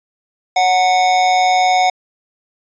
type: tone with amplitude modulation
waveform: square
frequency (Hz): 737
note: F#5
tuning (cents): -7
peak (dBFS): -9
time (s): 0.56-1.9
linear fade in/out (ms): 5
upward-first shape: sine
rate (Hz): 179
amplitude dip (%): 50
effects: resampled to 16000 Hz